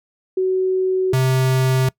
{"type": "tone pair in turn", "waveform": ["sine", "square"], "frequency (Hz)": [374.4, 130.47], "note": ["F#4", "C3"], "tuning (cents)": [20, -5], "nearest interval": "octave + tritone", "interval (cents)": 1825, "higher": "first", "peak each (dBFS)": -15, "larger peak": "neither", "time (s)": [[0.37, 1.13], [1.13, 1.89]], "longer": "neither", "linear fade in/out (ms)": 5, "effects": ["noise-tail reverb RT60 0.1 s tail -23 dB re dry"]}